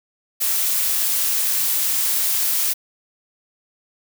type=noise; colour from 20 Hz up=blue; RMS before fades=-20 dBFS; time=0.4-2.74 s; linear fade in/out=20 ms; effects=none